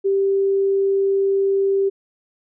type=tone; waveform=sine; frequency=392 Hz; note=G4; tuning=in tune; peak=-15 dBFS; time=0.04-1.9 s; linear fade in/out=20 ms; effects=none